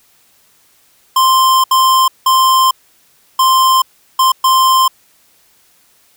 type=tone bursts at uneven times; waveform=square; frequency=1046.5 Hz; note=C6; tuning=in tune; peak=-8 dBFS; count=6; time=1.16-1.64 / 1.71-2.08 / 2.26-2.71 / 3.39-3.82 / 4.19-4.32 / 4.44-4.88 s; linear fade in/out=5 ms; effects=white hiss -52 dBFS RMS until 6.16 s